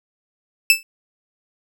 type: tone with exponential decay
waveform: sawtooth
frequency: 2637 Hz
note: E7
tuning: in tune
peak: -3 dBFS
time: 0.7-0.83 s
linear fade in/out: 1 ms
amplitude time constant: 27 ms
effects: none